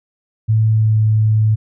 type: tone with pitch glide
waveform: sine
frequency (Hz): 110 to 108.61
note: A2 to A2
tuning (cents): 0 to -22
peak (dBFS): -10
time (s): 0.48-1.56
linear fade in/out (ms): 20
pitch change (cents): -22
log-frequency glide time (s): 0.68-1
effects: none